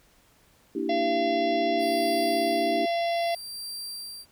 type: chord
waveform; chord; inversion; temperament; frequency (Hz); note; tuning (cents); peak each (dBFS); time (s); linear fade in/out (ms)
sine; E half-diminished seventh; second; equal; 233.1 / 293.7 / 329.6 / 392; Bb3 / D4 / E4 / G4; 0 / 0 / 0 / 0; -35 / -31 / -31 / -31; 0.75-2.86; 5
type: harmonic tone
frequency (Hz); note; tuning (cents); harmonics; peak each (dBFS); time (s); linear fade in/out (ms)
682; F5; -41; 1 / 3 / 4 / 5 / 6 / 7 / 8; -24 / -36 / -41 / -39 / -45 / -46 / -45; 0.89-3.35; 5
type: tone with tremolo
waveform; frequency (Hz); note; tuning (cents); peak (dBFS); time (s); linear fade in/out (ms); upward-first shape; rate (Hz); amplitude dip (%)
sawtooth; 4711; D8; +5; -31; 1.78-4.26; 50; sine; 0.63; 85
effects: pink hiss -61 dBFS RMS until 4.31 s